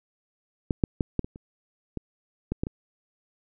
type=clicks; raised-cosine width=3 ms; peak=-11 / -7 / -11 / -10 / -22 / -29 / -18 / -14 / -13 / -19 dBFS; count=10; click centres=0.708 / 0.838 / 1.008 / 1.193 / 1.245 / 1.359 / 1.973 / 2.52 / 2.635 / 2.669 s; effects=none